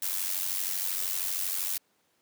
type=noise with amplitude modulation; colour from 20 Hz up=blue; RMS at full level=-28 dBFS; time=0.02-1.78 s; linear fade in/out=5 ms; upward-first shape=sine; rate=92.8 Hz; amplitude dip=70%; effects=pink hiss -70 dBFS RMS until 2.21 s + high-pass 200 Hz 12 dB/octave